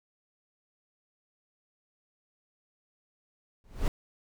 brown noise with exponential growth, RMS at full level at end -22 dBFS, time 3.64-3.88 s, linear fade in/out 1 ms, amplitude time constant 52 ms, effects none

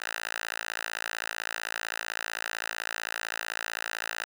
5% pulse tone with high-pass filter, 55.7 Hz, A1, 22 cents sharp, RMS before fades -35 dBFS, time 0-4.25 s, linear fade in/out 5 ms, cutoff 1400 Hz, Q 1.6, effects none

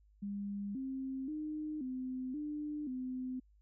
sine tone with pitch steps, 201.5 / 265.3 / 305.8 / 257.1 / 298.5 / 255.8 Hz, G3 / C4 / D#4 / C4 / D4 / C4, +48 / +24 / -30 / -30 / +28 / -39 cents, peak -37 dBFS, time 0.22-3.4 s, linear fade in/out 10 ms, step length 530 ms, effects added 51 Hz sine -63 dBFS peak until 3.61 s

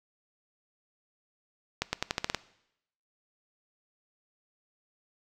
accelerating click train, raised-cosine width 0.2 ms, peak -10 dBFS, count 8, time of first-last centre 1.82-2.347 s, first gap 110 ms, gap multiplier 0.87, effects noise-tail reverb RT60 0.8 s tail -19 dB re dry

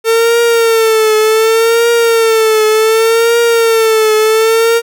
45% pulse tone with vibrato, 450 Hz, A4, 39 cents sharp, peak -7 dBFS, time 0.04-4.82 s, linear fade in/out 50 ms, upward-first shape triangle, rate 0.67 Hz, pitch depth 78 cents each way, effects none

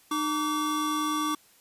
square tone pair together, 305 / 1151.5 Hz, D#4 / D6, -34 / -34 cents, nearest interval octave + major seventh, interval 2300 cents, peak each -30 / -29 dBFS, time 0.11-1.35 s, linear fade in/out 5 ms, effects white hiss -59 dBFS RMS until 1.6 s + resampled to 32000 Hz

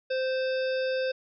harmonic tone with a mistuned harmonic, 520 Hz, C5, 11 cents flat, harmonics 1 / 3 / 5 / 7 / 9 / 10, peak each -26 / -36 / -40 / -43 / -45 / -46 dBFS, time 0.1-1.12 s, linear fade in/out 10 ms, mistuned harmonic 5, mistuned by +17 cents, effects none

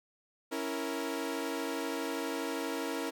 sawtooth chord, A# diminished, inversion first, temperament equal, 277.2 / 329.6 / 466.2 Hz, C#4 / E4 / A#4, 0 / 0 / 0 cents, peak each -34 dBFS, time 0.51-3.11 s, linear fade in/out 20 ms, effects none

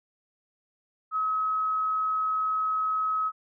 sine tone, 1279 Hz, D#6, 47 cents sharp, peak -24 dBFS, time 1.11-3.32 s, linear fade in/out 50 ms, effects none

